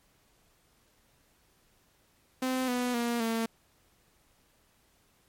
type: tone with pitch steps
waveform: sawtooth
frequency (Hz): 257.9 / 247.1 / 236.8 / 226.9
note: C4 / B3 / A#3 / A#3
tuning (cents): -25 / +1 / +27 / -47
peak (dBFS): -24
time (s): 2.42-3.46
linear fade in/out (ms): 5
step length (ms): 260
effects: pink hiss -67 dBFS RMS until 5.28 s + MP3 64 kbps